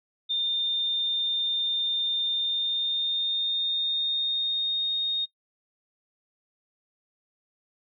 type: tone with pitch glide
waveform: sine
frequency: 3615 to 3706 Hz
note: A7 to A#7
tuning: +46 to -11 cents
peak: -24 dBFS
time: 0.29-5.26 s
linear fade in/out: 20 ms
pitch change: +43 cents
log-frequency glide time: 2.31-4.92 s
effects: noise-tail reverb RT60 0.1 s tail -23 dB re dry